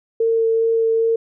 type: tone with vibrato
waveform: sine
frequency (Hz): 453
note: A#4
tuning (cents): -50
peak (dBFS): -14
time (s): 0.2-1.16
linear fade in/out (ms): 5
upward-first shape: sine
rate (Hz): 2.5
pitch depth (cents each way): 9
effects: none